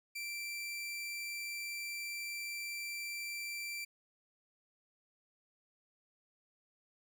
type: tone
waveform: sawtooth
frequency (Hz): 2347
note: D7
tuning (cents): -2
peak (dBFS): -36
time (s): 0.15-3.85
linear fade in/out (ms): 10
effects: none